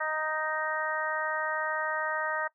harmonic tone, 311.1 Hz, D#4, in tune, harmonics 2 / 3 / 4 / 5 / 6, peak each -35 / -35 / -35 / -35 / -35 dBFS, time 0-2.48 s, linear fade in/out 10 ms, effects noise-tail reverb RT60 0.1 s tail -20 dB re dry

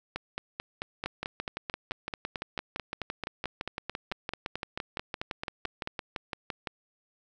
two click trains, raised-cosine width 0.3 ms, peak -17 / -17 dBFS, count 27 / 34, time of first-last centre 0.16-5.874 / 1.06-6.672 s, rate 4.55 / 5.88 Hz, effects none

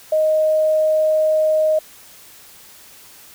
sine tone, 623 Hz, D#5, 2 cents sharp, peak -13 dBFS, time 0.12-1.79 s, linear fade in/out 5 ms, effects white hiss -44 dBFS RMS until 3.34 s

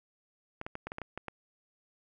clicks, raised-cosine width 0.5 ms, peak -23 dBFS, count 9, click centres 0.614 / 0.665 / 0.754 / 0.87 / 0.919 / 0.984 / 1.017 / 1.176 / 1.283 s, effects none

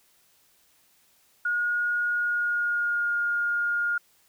sine tone with pitch glide, 1439 to 1419.2 Hz, F#6 to F6, -49 to +27 cents, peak -23 dBFS, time 1.45-3.98 s, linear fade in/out 5 ms, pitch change -24 cents, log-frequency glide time 2.16-3.15 s, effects white hiss -63 dBFS RMS until 4.28 s

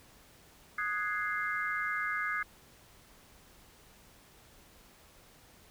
sine chord, Ab dominant seventh, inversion second, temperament equal, 1244.5 / 1480 / 1661.2 / 2093 Hz, Eb6 / Gb6 / Ab6 / C7, 0 / 0 / 0 / 0 cents, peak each -36 / -39 / -35 / -37 dBFS, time 0.78-2.43 s, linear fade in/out 5 ms, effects pink hiss -59 dBFS RMS until 5.7 s

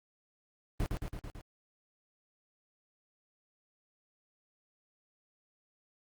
brown noise with echo, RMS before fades -31 dBFS, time 0.8-0.86 s, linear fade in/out 0 ms, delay 110 ms, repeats 5, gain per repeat -3 dB, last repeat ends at 1.41 s, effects Opus 24 kbps

